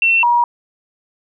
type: tone pair in turn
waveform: sine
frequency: 2703 / 955.7 Hz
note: E7 / A#5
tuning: +43 / +43 cents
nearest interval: octave + tritone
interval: 1800 cents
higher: first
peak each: -10 / -10 dBFS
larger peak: neither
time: 0.02-0.23 / 0.23-0.44 s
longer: neither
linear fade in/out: 2 ms
effects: none